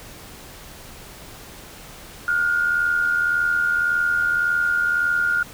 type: tone pair together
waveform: sine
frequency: 1418.2 / 1500 Hz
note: F6 / F#6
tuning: +26 / +23 cents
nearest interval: minor second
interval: 97 cents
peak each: -18 / -26 dBFS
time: 2.28-5.43 s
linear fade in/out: 2 ms
effects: pink hiss -41 dBFS RMS until 5.53 s